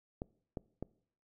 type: clicks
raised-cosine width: 2 ms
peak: -25 dBFS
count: 3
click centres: 0.219 / 0.572 / 0.826 s
effects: noise-tail reverb RT60 0.6 s tail -23 dB re dry